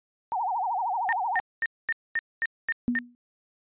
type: tone with vibrato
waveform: sine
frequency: 834 Hz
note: G#5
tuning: 7 cents sharp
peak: -25 dBFS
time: 0.32-1.4 s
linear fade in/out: 0 ms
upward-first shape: sine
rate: 13 Hz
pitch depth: 240 cents each way
type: tone bursts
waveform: sine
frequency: 1825 Hz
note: A#6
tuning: 37 cents flat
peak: -23 dBFS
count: 8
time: 1.09-2.988 s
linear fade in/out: 0 ms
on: 36 ms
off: 230 ms
type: tone with exponential decay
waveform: sine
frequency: 242.5 Hz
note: B3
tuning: 31 cents flat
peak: -19 dBFS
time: 2.88-3.15 s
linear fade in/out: 0 ms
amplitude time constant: 58 ms
effects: resampled to 8000 Hz